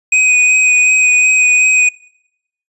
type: tone with vibrato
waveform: square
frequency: 2500 Hz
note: D#7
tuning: 8 cents sharp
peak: -8 dBFS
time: 0.12-1.89 s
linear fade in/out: 5 ms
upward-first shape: sine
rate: 2.7 Hz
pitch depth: 16 cents each way
effects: noise-tail reverb RT60 0.8 s tail -26 dB re dry + resampled to 24000 Hz